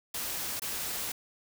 white noise with dropouts, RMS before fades -35 dBFS, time 0.14-1.12 s, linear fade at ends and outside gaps 5 ms, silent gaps 0.597-0.619 s, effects none

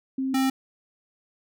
sine / square tone pair in turn, 265.1 / 265.1 Hz, C4 / C4, +23 / +23 cents, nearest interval unison, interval 0 cents, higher neither, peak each -24 / -21 dBFS, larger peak second, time 0.18-0.34 / 0.34-0.5 s, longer neither, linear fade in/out 5 ms, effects none

